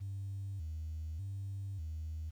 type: tone with vibrato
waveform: sine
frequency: 88 Hz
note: F2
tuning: 14 cents sharp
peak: -37 dBFS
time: 0-2.31 s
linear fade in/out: 20 ms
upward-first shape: square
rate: 0.84 Hz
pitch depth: 190 cents each way
effects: tanh soft clip ceiling -34 dBFS + 11-bit